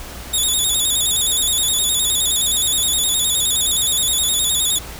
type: tone with vibrato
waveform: 15% pulse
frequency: 3582 Hz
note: A7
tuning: 30 cents sharp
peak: -9 dBFS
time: 0.33-4.79 s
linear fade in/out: 10 ms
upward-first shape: square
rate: 9.6 Hz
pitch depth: 68 cents each way
effects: added 60 Hz sine -37 dBFS peak until 4.99 s + pink hiss -34 dBFS RMS until 4.99 s